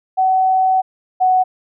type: tone pair in turn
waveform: sine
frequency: 754 / 742.8 Hz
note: F#5 / F#5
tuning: +32 / +7 cents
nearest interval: unison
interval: 25 cents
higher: first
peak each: -11 / -10 dBFS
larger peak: second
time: 0.17-0.82 / 1.2-1.44 s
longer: first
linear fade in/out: 20 ms
effects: none